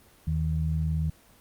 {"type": "tone pair together", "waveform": "sine", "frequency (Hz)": [78.75, 157.6], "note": ["D#2", "D#3"], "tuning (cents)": [21, 23], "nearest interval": "octave", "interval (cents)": 1202, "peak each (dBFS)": [-27, -27], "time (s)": [0.27, 1.1], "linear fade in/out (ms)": 5, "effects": ["pink hiss -57 dBFS RMS until 1.4 s", "Opus 24 kbps"]}